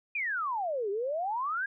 sine exponential two-way sweep, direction down then up, 2501 to 385.9 to 1657 Hz, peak -29 dBFS, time 0.15-1.66 s, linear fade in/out 5 ms, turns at 0.9 s, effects none

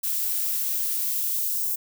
violet noise with high-pass filter sweep, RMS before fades -26 dBFS, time 0.03-1.76 s, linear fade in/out 10 ms, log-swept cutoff 200 to 6600 Hz, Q 0.73, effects none

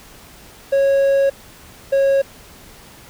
triangle tone pair in turn, 550 / 547.5 Hz, C#5 / C#5, -14 / -22 cents, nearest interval unison, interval 8 cents, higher first, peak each -10 dBFS, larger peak neither, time 0.72-1.3 / 1.92-2.22 s, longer first, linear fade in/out 10 ms, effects pink hiss -43 dBFS RMS until 3.09 s

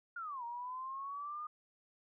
sine linear two-way sweep, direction down then up, 1439 to 932.3 to 1226 Hz, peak -40 dBFS, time 0.16-1.47 s, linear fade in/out 5 ms, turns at 0.44 s, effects none

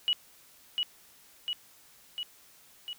sine tone with echo, 2920 Hz, F#7, 24 cents flat, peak -23 dBFS, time 0.08-0.13 s, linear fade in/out 0 ms, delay 700 ms, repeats 4, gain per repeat -3 dB, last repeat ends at 2.93 s, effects white hiss -58 dBFS RMS until 2.98 s

